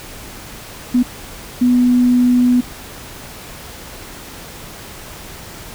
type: tone bursts at uneven times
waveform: sine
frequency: 246.9 Hz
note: B3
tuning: in tune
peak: -9 dBFS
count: 2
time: 0.94-1.03 / 1.61-2.61 s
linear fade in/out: 10 ms
effects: pink hiss -34 dBFS RMS until 5.74 s